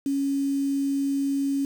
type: tone with quantisation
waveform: sine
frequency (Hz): 277.2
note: C#4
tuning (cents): 0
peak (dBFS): -22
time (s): 0.06-1.65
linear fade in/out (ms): 2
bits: 7
effects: none